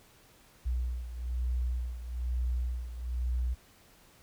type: beating tone pair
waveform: sine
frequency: 61 / 62.1 Hz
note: B1 / B1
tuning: -21 / +10 cents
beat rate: 1.1 Hz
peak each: -31 / -36 dBFS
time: 0.65-3.55 s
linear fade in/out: 20 ms
effects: pink hiss -60 dBFS RMS until 4.22 s